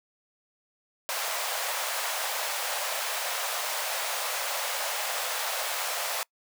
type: high-pass noise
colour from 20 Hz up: pink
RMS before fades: -31 dBFS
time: 1.09-6.23 s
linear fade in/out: 0 ms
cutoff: 540 Hz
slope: 48 dB/octave
effects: noise-tail reverb RT60 0.1 s tail -26 dB re dry